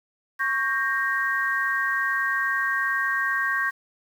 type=chord; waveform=sine; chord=G diminished; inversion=second; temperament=equal with one note detuned; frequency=1108.7 / 1587.1 / 1864.7 Hz; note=Db6 / G6 / Bb6; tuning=0 / +21 / 0 cents; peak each=-28 / -25 / -26 dBFS; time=0.39-3.71 s; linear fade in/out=20 ms; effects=8-bit